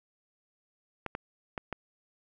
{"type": "clicks", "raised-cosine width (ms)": 0.5, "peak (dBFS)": -19, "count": 4, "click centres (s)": [1.063, 1.151, 1.578, 1.727], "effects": []}